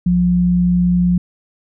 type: tone pair together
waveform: sine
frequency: 62.76 / 177.5 Hz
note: B1 / F3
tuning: +28 / +28 cents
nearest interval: octave + tritone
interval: 1800 cents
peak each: -23 / -11 dBFS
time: 0.06-1.18 s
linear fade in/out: 5 ms
effects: none